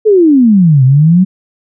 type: exponential two-way sweep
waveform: sine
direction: down then up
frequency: 447.8 to 126.7 to 192.4 Hz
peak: -3 dBFS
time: 0.05-1.25 s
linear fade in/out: 20 ms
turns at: 0.84 s
effects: none